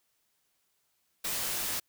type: noise with comb filter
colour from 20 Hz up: white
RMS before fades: -33 dBFS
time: 1.24-1.8 s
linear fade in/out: 10 ms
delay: 19 ms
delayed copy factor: -0.6
effects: white hiss -75 dBFS RMS until 1.88 s